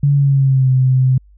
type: tone with pitch glide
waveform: sine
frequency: 142.3 to 129.74 Hz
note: C#3 to C3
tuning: +46 to -14 cents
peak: -9 dBFS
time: 0.03-1.18 s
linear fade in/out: 5 ms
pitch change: -160 cents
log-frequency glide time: 0.14-0.7 s
effects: added 50 Hz sine -43 dBFS peak until 1.37 s